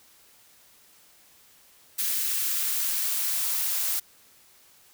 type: noise with high-pass filter sweep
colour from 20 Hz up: blue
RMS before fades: -27 dBFS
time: 1.98-4 s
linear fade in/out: 10 ms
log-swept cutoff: 1700 to 560 Hz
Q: 0.99
effects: white hiss -57 dBFS RMS until 4.93 s